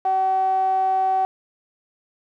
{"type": "tone with band-pass filter", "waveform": "sawtooth", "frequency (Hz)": 380, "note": "F#4", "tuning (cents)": 46, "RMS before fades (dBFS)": -20, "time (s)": [0.05, 1.25], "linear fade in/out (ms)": 0, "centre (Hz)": 770, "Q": 9.4, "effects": []}